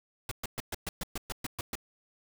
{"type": "noise bursts", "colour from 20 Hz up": "pink", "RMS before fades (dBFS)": -35, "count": 11, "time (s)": [0.29, 1.754], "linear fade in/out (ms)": 2, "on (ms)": 24, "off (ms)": 120, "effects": []}